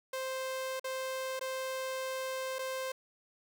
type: tone with dropouts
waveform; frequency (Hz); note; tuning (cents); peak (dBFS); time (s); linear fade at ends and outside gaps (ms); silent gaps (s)
sawtooth; 523.3; C5; 0; -31; 0.13-2.92; 5; 0.797-0.842 / 1.394-1.41 / 2.586-2.59
effects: none